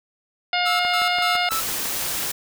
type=harmonic tone; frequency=713 Hz; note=F5; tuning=36 cents sharp; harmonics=1 / 2 / 3 / 4 / 5 / 6 / 7; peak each=-23 / -27 / -25 / -27 / -29 / -32 / -33 dBFS; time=0.53-1.49 s; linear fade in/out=2 ms
type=tone with tremolo; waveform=45% pulse; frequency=1318.5 Hz; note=E6; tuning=in tune; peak=-23 dBFS; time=0.65-1.61 s; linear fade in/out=20 ms; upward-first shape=square; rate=3.5 Hz; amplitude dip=75%
type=click train; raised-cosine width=0.5 ms; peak=-17 dBFS; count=8; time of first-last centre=0.85-2.024 s; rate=5.96 Hz
type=noise; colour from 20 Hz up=white; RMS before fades=-26 dBFS; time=1.51-2.32 s; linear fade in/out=10 ms
effects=none